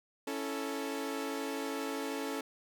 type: chord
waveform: sawtooth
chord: A major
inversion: first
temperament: equal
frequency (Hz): 277.2 / 329.6 / 440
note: C#4 / E4 / A4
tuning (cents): 0 / 0 / 0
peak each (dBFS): -34 / -39 / -35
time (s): 0.27-2.41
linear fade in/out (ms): 5
effects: none